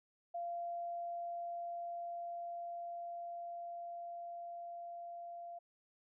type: tone with level ramp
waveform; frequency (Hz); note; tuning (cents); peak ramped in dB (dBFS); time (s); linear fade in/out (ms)
sine; 690; F5; -21; -38 to -45; 0.34-5.59; 10
effects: none